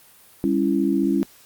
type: chord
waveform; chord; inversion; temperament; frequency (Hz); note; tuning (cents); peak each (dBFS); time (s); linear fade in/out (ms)
sine; C# diminished; second; just; 199.57 / 277.2 / 332.6; G3 / C#4 / E4; +31 / 0 / +16; -23 / -21 / -22; 0.44-1.23; 0
effects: white hiss -51 dBFS RMS until 1.45 s + Opus 32 kbps